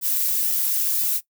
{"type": "noise with flanger", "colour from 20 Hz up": "violet", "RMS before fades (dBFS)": -22, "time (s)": [0.01, 1.21], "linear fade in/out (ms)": 50, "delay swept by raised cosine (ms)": [1.8, 3.3], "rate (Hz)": 2, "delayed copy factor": -0.6, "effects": ["noise-tail reverb RT60 0.1 s tail -18 dB re dry"]}